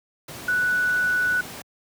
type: tone in noise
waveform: sine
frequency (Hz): 1480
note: F#6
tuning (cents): 0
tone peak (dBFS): -19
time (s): 0.48-1.41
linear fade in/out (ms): 5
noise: pink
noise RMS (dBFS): -37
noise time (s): 0.28-1.62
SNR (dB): +15
effects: high-pass 100 Hz 12 dB/octave

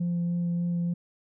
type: tone with vibrato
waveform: sine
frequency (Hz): 173.1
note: F3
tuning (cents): -15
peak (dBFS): -23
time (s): 0-0.94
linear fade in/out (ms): 10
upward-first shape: sine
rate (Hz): 3.4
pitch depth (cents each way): 9
effects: tanh soft clip ceiling -23 dBFS

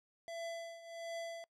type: tone with tremolo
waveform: square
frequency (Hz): 670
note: E5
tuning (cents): +28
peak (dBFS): -40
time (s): 0.28-1.44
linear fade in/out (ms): 0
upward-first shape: triangle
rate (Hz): 1.4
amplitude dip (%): 80
effects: noise-tail reverb RT60 0.1 s tail -24 dB re dry + low-pass 8000 Hz 12 dB/octave

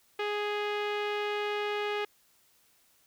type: tone with low-pass filter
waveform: sawtooth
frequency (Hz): 415.3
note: G#4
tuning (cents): 0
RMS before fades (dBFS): -32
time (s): 0.19-2.05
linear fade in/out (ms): 5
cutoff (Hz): 2800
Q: 1.9
effects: white hiss -66 dBFS RMS until 3.06 s

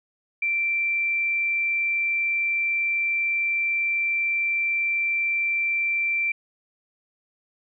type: tone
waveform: sine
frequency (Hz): 2349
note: D7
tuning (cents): 0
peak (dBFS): -21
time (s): 0.42-6.32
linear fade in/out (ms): 5
effects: none

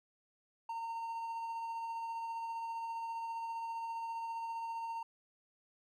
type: tone with tremolo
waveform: triangle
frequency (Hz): 916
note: A#5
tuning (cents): -31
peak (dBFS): -35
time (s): 0.69-5.03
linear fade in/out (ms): 5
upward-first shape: sine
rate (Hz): 15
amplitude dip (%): 25
effects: none

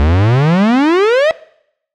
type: exponential sweep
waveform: 45% pulse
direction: up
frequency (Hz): 69.8 to 659.3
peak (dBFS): -8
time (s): 0-1.31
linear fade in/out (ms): 0
effects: noise-tail reverb RT60 0.7 s tail -21 dB re dry + low-pass 3000 Hz 12 dB/octave

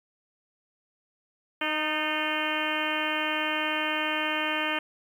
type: harmonic tone with a mistuned harmonic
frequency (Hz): 308.3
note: D#4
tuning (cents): -16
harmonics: 1 / 2 / 3 / 4 / 5 / 6 / 7 / 8 / 9 / 10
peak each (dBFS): -35 / -35 / -35 / -35 / -35 / -35 / -35 / -35 / -35 / -35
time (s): 1.61-4.79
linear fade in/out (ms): 5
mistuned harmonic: 6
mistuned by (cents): -46
effects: 9-bit

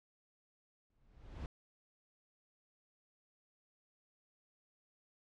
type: noise with exponential growth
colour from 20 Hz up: brown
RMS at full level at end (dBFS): -40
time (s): 0.9-1.46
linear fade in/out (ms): 1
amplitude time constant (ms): 120
effects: low-pass 5000 Hz 12 dB/octave

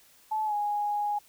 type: tone with pitch glide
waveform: sine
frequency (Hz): 866 to 827.8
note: A5 to G#5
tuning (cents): -28 to -6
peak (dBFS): -26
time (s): 0.31-1.19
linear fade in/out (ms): 10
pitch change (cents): -78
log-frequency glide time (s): 0.45-0.54
effects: white hiss -59 dBFS RMS until 1.28 s

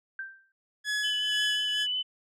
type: tone with exponential decay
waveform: sine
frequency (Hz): 1568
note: G6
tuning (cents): 0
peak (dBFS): -31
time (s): 0.19-0.52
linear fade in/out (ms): 2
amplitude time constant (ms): 70
type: tone with tremolo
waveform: sawtooth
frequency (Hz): 1694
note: G#6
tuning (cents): +34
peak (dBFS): -23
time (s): 0.84-1.87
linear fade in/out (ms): 50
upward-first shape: sine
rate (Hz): 2.1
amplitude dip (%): 65
type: tone with vibrato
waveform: sine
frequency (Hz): 3000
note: F#7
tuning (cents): +23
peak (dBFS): -27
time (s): 1.03-2.03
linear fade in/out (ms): 20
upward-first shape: sine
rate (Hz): 5.5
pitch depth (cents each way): 14
effects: low-pass 8000 Hz 12 dB/octave

